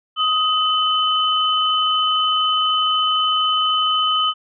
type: tone pair together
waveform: sine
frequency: 1255 / 3031 Hz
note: D#6 / F#7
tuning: +15 / +41 cents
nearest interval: octave + minor third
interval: 1526 cents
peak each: -18 dBFS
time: 0.16-4.34 s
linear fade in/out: 50 ms
effects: none